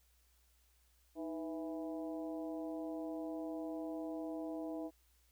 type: harmonic tone with a mistuned harmonic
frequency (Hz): 164.81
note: E3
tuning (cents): 0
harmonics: 2 / 3 / 4 / 5 / 6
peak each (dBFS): -41 / -49 / -46 / -55 / -59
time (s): 1.15-4.91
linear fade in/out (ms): 50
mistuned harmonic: 2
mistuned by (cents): -79
effects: added 60 Hz sine -70 dBFS peak until 5.31 s + white hiss -74 dBFS RMS until 5.31 s